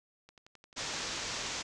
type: click train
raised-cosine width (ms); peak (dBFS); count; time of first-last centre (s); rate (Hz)
0.2; -37; 9; 0.29-0.992; 11.4
type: low-pass noise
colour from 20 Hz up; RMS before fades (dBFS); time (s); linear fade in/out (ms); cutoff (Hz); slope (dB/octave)
white; -38; 0.76-1.63; 20; 7000; 48
effects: none